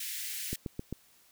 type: high-pass noise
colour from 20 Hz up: white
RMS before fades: -38 dBFS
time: 0-0.56 s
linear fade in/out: 5 ms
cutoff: 1700 Hz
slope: 48 dB/octave
type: click train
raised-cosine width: 3 ms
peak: -22 dBFS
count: 4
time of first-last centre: 0.53-0.926 s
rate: 7.57 Hz
effects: white hiss -63 dBFS RMS until 1.31 s